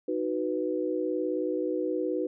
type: chord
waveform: sine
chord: B major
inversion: first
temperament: equal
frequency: 311.1 / 370 / 493.9 Hz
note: D#4 / F#4 / B4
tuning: 0 / 0 / 0 cents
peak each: -31 dBFS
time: 0.08-2.27 s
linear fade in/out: 5 ms
effects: none